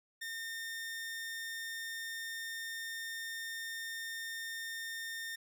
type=tone; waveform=sawtooth; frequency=1820 Hz; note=A#6; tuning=42 cents flat; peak=-36 dBFS; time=0.21-5.36 s; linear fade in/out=10 ms; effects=none